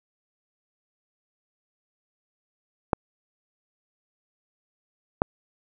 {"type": "clicks", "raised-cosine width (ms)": 1, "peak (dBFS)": -5, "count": 2, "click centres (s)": [2.932, 5.219], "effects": []}